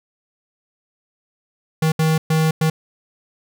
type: tone bursts at uneven times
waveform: square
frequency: 158.5 Hz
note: D#3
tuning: 32 cents sharp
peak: -15 dBFS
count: 4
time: 1.82-1.92 / 1.99-2.18 / 2.3-2.51 / 2.61-2.7 s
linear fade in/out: 5 ms
effects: none